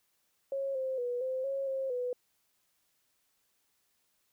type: tone with pitch steps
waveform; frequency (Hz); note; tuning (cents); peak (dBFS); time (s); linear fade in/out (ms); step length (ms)
sine; 546 / 524 / 488.2 / 519 / 546 / 534 / 495.1; C#5 / C5 / B4 / C5 / C#5 / C5 / B4; -26 / +2 / -20 / -14 / -26 / +35 / +4; -31; 0.52-2.13; 2; 230
effects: white hiss -75 dBFS RMS until 4.32 s

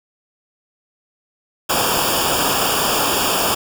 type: noise with comb filter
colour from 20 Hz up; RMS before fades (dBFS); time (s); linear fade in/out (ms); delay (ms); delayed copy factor
pink; -18; 1.69-3.55; 10; 0.49; -0.9
effects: none

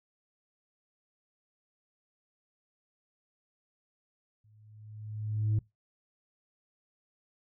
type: tone with exponential growth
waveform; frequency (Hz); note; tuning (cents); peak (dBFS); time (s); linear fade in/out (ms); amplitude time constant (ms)
sine; 107.1; A2; -46; -21; 4.44-5.59; 5; 250
effects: noise-tail reverb RT60 0.2 s tail -23 dB re dry + tanh soft clip ceiling -23 dBFS

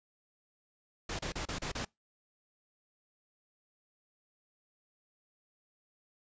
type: noise bursts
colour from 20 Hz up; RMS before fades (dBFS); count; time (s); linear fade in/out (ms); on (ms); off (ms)
pink; -37; 6; 1.09-1.85; 5; 100; 32
effects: noise-tail reverb RT60 0.2 s tail -26 dB re dry + resampled to 16000 Hz

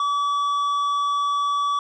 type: tone with tanh clipping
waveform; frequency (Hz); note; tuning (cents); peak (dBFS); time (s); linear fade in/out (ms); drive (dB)
sine; 1146; D6; -43; -21; 0-1.79; 2; 8
effects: none

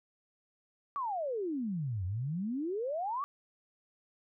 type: exponential two-way sweep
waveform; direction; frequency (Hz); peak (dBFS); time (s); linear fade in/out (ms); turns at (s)
sine; down then up; 1174.7 to 87.31 to 1174.7; -32; 0.96-3.24; 0; 2.05
effects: none

